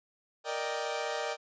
sawtooth chord, Eb major seventh, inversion second, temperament equal, 466.2 / 587.3 / 622.3 / 784 Hz, Bb4 / D5 / Eb5 / G5, 0 / 0 / 0 / 0 cents, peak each -34 dBFS, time 0.44-1.37 s, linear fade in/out 50 ms, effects resampled to 16000 Hz

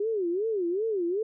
sine tone with vibrato, 392 Hz, G4, in tune, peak -25 dBFS, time 0-1.23 s, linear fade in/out 5 ms, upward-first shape sine, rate 2.6 Hz, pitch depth 250 cents each way, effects none

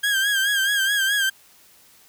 30% pulse tone with vibrato, 1611 Hz, G6, 47 cents sharp, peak -16 dBFS, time 0.03-1.3 s, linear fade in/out 10 ms, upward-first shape sine, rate 4.7 Hz, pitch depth 65 cents each way, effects white hiss -53 dBFS RMS until 2.08 s

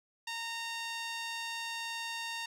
sawtooth tone with band-pass filter, 921 Hz, A#5, 21 cents flat, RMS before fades -39 dBFS, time 0.27-2.46 s, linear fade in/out 5 ms, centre 3600 Hz, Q 0.89, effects none

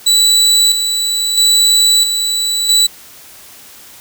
30% pulse tone with tremolo, 3951 Hz, B7, in tune, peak -5 dBFS, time 0.06-2.87 s, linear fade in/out 10 ms, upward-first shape square, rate 0.76 Hz, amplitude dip 50%, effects white hiss -38 dBFS RMS until 4 s

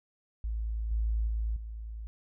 sine tone with level steps, 55 Hz, A1, in tune, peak -30 / -26 / -28 / -37 dBFS, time 0.44-2.07 s, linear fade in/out 0 ms, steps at 0.91 / 1.27 / 1.56 s, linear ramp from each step 5 ms, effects none

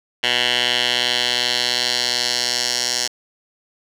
10% pulse tone with band-pass filter sweep, 122.7 Hz, B2, 11 cents flat, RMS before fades -20 dBFS, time 0.23-3.08 s, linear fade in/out 10 ms, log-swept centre 2900 to 5500 Hz, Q 2.4, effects none

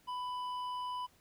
sine tone with hard clipping, 995 Hz, B5, 13 cents sharp, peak -38 dBFS, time 0.07-1.07 s, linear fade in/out 20 ms, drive 7 dB, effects pink hiss -67 dBFS RMS until 1.2 s

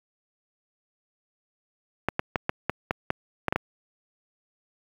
clicks, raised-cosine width 0.5 ms, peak -8 dBFS, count 10, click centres 2.086 / 2.194 / 2.358 / 2.494 / 2.696 / 2.909 / 3.104 / 3.483 / 3.525 / 3.56 s, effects high-pass 60 Hz 12 dB/octave + 7-bit

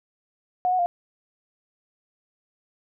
sine tone with pitch steps, 727 / 737 / 700 Hz, F#5 / F#5 / F5, -31 / -7 / +4 cents, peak -19 dBFS, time 0.65-0.86 s, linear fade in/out 0 ms, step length 70 ms, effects none

